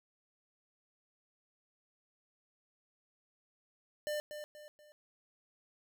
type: tone with echo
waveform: square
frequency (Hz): 598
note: D5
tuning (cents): +31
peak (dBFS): -35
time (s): 4.07-4.2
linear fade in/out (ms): 0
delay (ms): 240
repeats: 3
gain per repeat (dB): -8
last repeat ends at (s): 4.92
effects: none